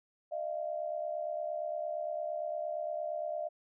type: tone pair together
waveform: sine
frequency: 613.3 / 682 Hz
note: D#5 / F5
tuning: -25 / -41 cents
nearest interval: major second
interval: 184 cents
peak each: -36 / -37 dBFS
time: 0.31-3.49 s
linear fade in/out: 20 ms
effects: none